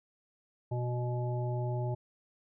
harmonic tone with a mistuned harmonic, 122.8 Hz, B2, 9 cents flat, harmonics 1 / 3 / 5 / 7, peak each -31 / -40 / -41 / -43 dBFS, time 0.71-1.95 s, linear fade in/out 10 ms, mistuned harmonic 7, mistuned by -17 cents, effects none

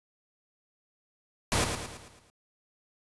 pink noise with echo, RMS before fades -26 dBFS, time 1.52-1.64 s, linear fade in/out 0 ms, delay 110 ms, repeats 6, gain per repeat -6 dB, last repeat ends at 2.3 s, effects resampled to 24000 Hz

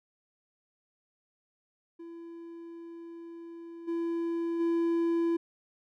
triangle tone with level steps, 336 Hz, E4, 33 cents sharp, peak -40 / -27 / -23 dBFS, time 1.99-5.37 s, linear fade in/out 10 ms, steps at 3.87 / 4.59 s, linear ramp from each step 20 ms, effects none

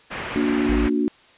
white low-pass noise, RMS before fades -31 dBFS, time 0.1-0.9 s, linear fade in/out 20 ms, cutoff 2500 Hz, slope 24 dB/octave
sine chord, Bb augmented, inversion none, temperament just, 233.1 / 291.4 / 364.2 Hz, Bb3 / D4 / F#4, 0 / -13 / -27 cents, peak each -23 / -21 / -25 dBFS, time 0.36-1.08 s, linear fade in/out 0 ms
triangle tone, 55 Hz, A1, in tune, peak -19 dBFS, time 0.69-0.87 s, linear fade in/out 5 ms
effects white hiss -52 dBFS RMS until 1.37 s + resampled to 8000 Hz

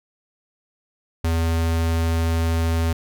square tone, 82.41 Hz, E2, in tune, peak -19 dBFS, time 1.24-2.93 s, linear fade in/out 5 ms, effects none

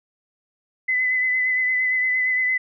sine tone with vibrato, 2018 Hz, B6, 37 cents sharp, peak -18 dBFS, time 0.88-2.58 s, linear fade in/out 10 ms, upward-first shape sine, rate 8.7 Hz, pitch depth 23 cents each way, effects none

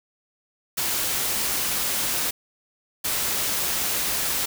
white noise bursts at uneven times, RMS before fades -25 dBFS, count 2, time 0.77-2.31 / 3.04-4.46 s, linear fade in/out 10 ms, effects none

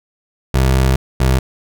25% pulse tone pair in turn, 65.41 / 64.96 Hz, C2 / C2, 0 / -12 cents, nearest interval unison, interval 12 cents, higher first, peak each -7 dBFS, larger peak neither, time 0.54-0.96 / 1.2-1.39 s, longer first, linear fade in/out 5 ms, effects none

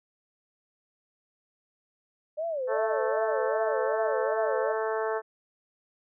sine tone with vibrato, 584 Hz, D5, 10 cents flat, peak -28 dBFS, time 2.37-4.74 s, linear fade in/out 20 ms, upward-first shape sine, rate 2.6 Hz, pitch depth 250 cents each way
harmonic tone, 220 Hz, A3, in tune, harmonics 2 / 3 / 4 / 5 / 6 / 7 / 8, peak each -29 / -33 / -35 / -37 / -39 / -40 / -41 dBFS, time 2.67-5.22 s, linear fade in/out 50 ms
effects none

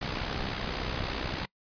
pink noise with amplitude modulation, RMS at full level -30 dBFS, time 0.01-1.46 s, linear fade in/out 10 ms, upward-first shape sine, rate 63.4 Hz, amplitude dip 60%, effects noise-tail reverb RT60 0.1 s tail -25 dB re dry + resampled to 11025 Hz

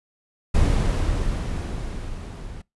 brown noise with level ramp, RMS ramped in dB -18 to -36 dBFS, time 0.54-2.62 s, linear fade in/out 10 ms, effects noise-tail reverb RT60 0.2 s tail -24 dB re dry + resampled to 24000 Hz

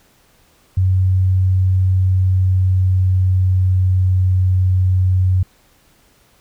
sine tone with pitch glide, 93.4 to 92.59 Hz, F#2 to F#2, +17 to +2 cents, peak -11 dBFS, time 0.77-5.43 s, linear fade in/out 5 ms, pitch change -15 cents, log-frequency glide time 1.87-4.35 s, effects pink hiss -54 dBFS RMS until 6.4 s

